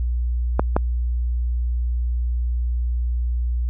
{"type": "clicks", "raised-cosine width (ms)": 1, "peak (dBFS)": -3, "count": 2, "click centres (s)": [0.595, 0.765], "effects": ["added 60 Hz sine -19 dBFS peak until 3.69 s"]}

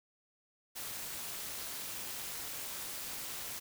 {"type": "noise with amplitude modulation", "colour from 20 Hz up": "white", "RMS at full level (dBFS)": -39, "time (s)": [0.75, 3.6], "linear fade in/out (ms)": 20, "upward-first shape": "sine", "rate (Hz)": 271, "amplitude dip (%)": 65, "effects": []}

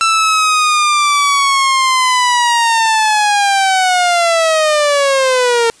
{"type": "linear sweep", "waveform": "sawtooth", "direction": "down", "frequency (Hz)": [1335, 456.2], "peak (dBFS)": -6, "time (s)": [0.01, 5.7], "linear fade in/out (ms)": 0, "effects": ["white hiss -45 dBFS RMS until 5.8 s", "resampled to 22050 Hz"]}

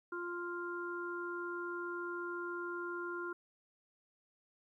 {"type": "harmonic tone", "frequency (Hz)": 349.2, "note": "F4", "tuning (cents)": 0, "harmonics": [1, 3, 4], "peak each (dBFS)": [-41, -46, -42], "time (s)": [0.12, 3.33], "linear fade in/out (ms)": 5, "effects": ["13-bit"]}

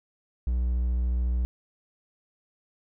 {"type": "tone with vibrato", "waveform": "triangle", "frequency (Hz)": 61, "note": "B1", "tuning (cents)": -21, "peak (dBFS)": -21, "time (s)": [0.47, 1.45], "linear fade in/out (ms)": 0, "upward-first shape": "sine", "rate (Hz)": 14, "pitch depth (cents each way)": 17, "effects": []}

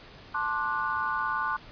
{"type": "chord", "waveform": "sine", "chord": "D dominant seventh", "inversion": "second", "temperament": "just", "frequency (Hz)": [881, 1057.2, 1174.7, 1468.3], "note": ["A5", "C6", "D6", "F#6"], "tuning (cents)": [2, 18, 0, -14], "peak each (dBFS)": [-34, -32, -32, -31], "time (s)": [0.34, 1.57], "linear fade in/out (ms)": 10, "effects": ["pink hiss -49 dBFS RMS until 1.71 s", "resampled to 11025 Hz"]}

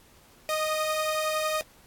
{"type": "tone pair together", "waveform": "sawtooth", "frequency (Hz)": [621.9, 1233], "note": ["D#5", "D#6"], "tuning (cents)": [-1, -16], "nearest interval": "octave", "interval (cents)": 1185, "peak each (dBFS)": [-23, -28], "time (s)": [0.49, 1.61], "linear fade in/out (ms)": 0, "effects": ["pink hiss -57 dBFS RMS until 1.86 s", "AAC 64 kbps"]}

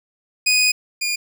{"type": "tone pair in turn", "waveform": "20% pulse", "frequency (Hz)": [2489, 2425], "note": ["D#7", "D#7"], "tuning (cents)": [0, -45], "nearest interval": "unison", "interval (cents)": 45, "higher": "first", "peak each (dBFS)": [-9, -15], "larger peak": "first", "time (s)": [[0.46, 0.72], [1.01, 1.16]], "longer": "first", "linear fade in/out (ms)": 10, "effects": []}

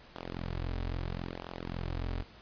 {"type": "tone with flanger", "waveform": "sawtooth", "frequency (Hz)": 43.65, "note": "F1", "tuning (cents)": 0, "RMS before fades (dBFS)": -37, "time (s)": [0.15, 2.23], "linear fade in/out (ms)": 10, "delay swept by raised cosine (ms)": [0.44, 5.84], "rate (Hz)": 0.76, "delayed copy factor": -1, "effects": ["pink hiss -55 dBFS RMS until 2.41 s", "resampled to 11025 Hz"]}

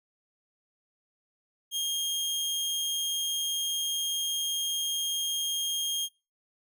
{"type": "tone", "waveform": "sawtooth", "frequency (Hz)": 3231, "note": "G#7", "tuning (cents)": -48, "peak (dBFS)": -25, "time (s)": [1.71, 6.09], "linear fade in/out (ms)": 50, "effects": ["noise-tail reverb RT60 0.3 s tail -26 dB re dry"]}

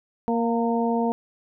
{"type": "harmonic tone with a mistuned harmonic", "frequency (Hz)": 233.1, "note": "A#3", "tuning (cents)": 0, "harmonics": [1, 2, 3, 4], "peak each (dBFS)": [-23, -26, -28, -29], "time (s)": [0.28, 1.12], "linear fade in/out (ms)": 0, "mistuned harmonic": 4, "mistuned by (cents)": -32, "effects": []}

